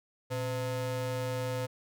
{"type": "ring-modulated tone", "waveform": "square", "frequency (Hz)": 194.5, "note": "G3", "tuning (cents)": -13, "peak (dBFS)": -29, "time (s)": [0.3, 1.67], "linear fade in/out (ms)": 20, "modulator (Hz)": 314, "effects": []}